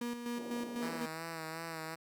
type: tone with tremolo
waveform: 35% pulse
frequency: 239.1 Hz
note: A#3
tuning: 44 cents sharp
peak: -34 dBFS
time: 0.01-1.06 s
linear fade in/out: 5 ms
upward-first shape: square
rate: 4 Hz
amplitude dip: 50%
type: band-pass noise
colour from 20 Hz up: white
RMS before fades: -48 dBFS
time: 0.35-1.01 s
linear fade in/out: 50 ms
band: 210 to 590 Hz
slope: 24 dB/octave
type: tone with vibrato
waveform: 5% pulse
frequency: 162.4 Hz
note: E3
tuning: 26 cents flat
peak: -29 dBFS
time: 0.81-1.96 s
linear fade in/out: 20 ms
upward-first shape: sine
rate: 2.7 Hz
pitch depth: 38 cents each way
effects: none